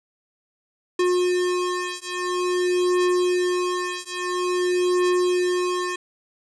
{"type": "beating tone pair", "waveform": "square", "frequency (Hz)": [359.5, 359.99], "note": ["F#4", "F#4"], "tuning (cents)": [-50, -47], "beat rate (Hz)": 0.49, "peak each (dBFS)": -24, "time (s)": [0.99, 5.96], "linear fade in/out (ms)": 5, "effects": ["resampled to 22050 Hz", "8-bit"]}